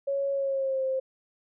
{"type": "tone with pitch glide", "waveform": "sine", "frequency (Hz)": [554.4, 526.9], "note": ["C#5", "C5"], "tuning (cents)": [0, 12], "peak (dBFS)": -25, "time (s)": [0.07, 1], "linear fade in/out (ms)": 10, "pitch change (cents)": -88, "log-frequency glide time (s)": [0.32, 0.84], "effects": []}